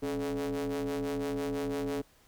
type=ring-modulated tone; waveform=45% pulse; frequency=77.78 Hz; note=D#2; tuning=in tune; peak=-28 dBFS; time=0.02-2.02 s; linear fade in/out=10 ms; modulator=353 Hz; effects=pink hiss -63 dBFS RMS until 2.27 s